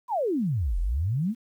sine exponential two-way sweep, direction down then up, 1046.5 to 39.56 to 244.2 Hz, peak -23 dBFS, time 0.08-1.35 s, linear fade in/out 50 ms, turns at 0.79 s, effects 10-bit

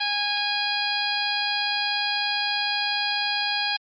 harmonic tone with a mistuned harmonic, 823 Hz, G#5, 16 cents flat, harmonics 1 / 2 / 3 / 4 / 5 / 6, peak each -30 / -30 / -30 / -30 / -30 / -30 dBFS, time 0-3.77 s, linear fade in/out 10 ms, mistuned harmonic 6, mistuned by -33 cents, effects Opus 32 kbps

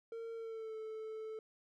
triangle tone with pitch glide, 456.9 to 438.3 Hz, A#4 to A4, -35 to -7 cents, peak -40 dBFS, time 0.12-1.39 s, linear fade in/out 2 ms, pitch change -72 cents, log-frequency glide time 0.34-0.76 s, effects none

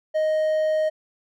triangle tone, 623 Hz, D#5, 2 cents sharp, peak -17 dBFS, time 0.14-0.9 s, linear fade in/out 20 ms, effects none

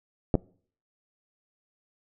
clicks, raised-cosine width 2 ms, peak -9 dBFS, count 2, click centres 0.342 / 0.353 s, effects noise-tail reverb RT60 0.5 s tail -24 dB re dry

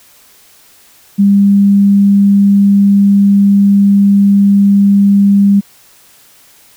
sine tone, 200 Hz, G3, 35 cents sharp, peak -4 dBFS, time 1.18-5.61 s, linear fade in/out 20 ms, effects white hiss -44 dBFS RMS until 6.76 s

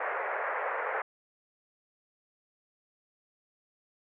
pink band-pass noise, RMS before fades -33 dBFS, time 0-1.02 s, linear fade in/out 5 ms, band 460 to 2100 Hz, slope 48 dB/octave, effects none

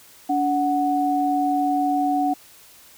sine tone pair together, 287.3 / 740 Hz, D4 / F#5, -38 / 0 cents, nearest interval octave + major third, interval 1638 cents, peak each -22 / -20 dBFS, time 0.29-2.34 s, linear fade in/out 10 ms, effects white hiss -49 dBFS RMS until 2.97 s

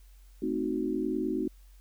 sine chord, A diminished seventh, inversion none, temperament equal, 220 / 261.6 / 311.1 / 370 Hz, A3 / C4 / Eb4 / Gb4, 0 / 0 / 0 / 0 cents, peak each -36 / -33 / -32 / -33 dBFS, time 0.42-1.48 s, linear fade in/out 5 ms, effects added 46 Hz sine -51 dBFS peak until 1.8 s + white hiss -66 dBFS RMS until 1.8 s

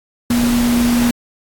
sine tone in noise, 239.6 Hz, A#3, 48 cents sharp, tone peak -12 dBFS, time 0.3-1.11 s, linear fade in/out 5 ms, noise pink, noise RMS -22 dBFS, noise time 0.3-1.11 s, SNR +7 dB, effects AAC 64 kbps

